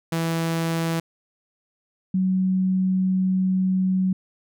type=tone pair in turn; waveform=sawtooth / sine; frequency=164.81 / 187.09 Hz; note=E3 / F#3; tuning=0 / +19 cents; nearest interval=major second; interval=219 cents; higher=second; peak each=-18 dBFS; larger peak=neither; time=0.12-1 / 2.14-4.13 s; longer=second; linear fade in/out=5 ms; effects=none

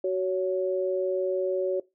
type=tone pair together; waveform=sine; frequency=373.8 / 560 Hz; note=F#4 / C#5; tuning=+18 / +18 cents; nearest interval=perfect fifth; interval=700 cents; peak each=-26 / -27 dBFS; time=0.04-1.8 s; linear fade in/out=5 ms; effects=noise-tail reverb RT60 0.2 s tail -19 dB re dry

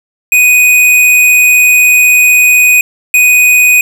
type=tone pair in turn; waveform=square; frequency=2489 / 2489 Hz; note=D#7 / D#7; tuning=0 / 0 cents; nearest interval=unison; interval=0 cents; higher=neither; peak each=-4 dBFS; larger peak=neither; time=0.32-2.81 / 3.14-3.81 s; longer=first; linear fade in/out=2 ms; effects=none

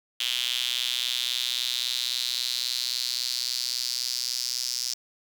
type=tone with high-pass filter sweep; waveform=sawtooth; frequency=123.7 Hz; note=B2; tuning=3 cents sharp; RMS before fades=-29 dBFS; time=0.2-4.94 s; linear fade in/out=5 ms; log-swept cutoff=3200 to 5200 Hz; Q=4.7; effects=none

